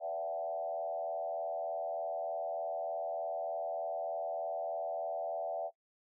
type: tone with frequency modulation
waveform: sine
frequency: 667 Hz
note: E5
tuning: 20 cents sharp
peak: -34 dBFS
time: 0-5.71 s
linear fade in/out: 50 ms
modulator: 83.3 Hz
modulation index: 1.2
effects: noise-tail reverb RT60 0.1 s tail -21 dB re dry